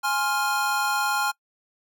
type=chord; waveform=square; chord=F minor; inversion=first; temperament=equal with one note detuned; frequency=830.6 / 1055 / 1396.9 Hz; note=Ab5 / C6 / F6; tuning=0 / +14 / 0 cents; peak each=-27 / -30 / -26 dBFS; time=0.03-1.32 s; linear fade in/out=20 ms; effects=noise-tail reverb RT60 0.1 s tail -24 dB re dry